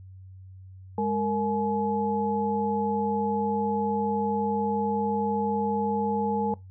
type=tone cluster; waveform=sine; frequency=205.6 / 461.4 / 849 Hz; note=G#3 / A#4 / G#5; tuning=-17 / -18 / +38 cents; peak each=-28 dBFS; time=0.98-6.54 s; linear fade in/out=2 ms; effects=noise-tail reverb RT60 0.2 s tail -21 dB re dry + added 94 Hz sine -43 dBFS peak until 6.7 s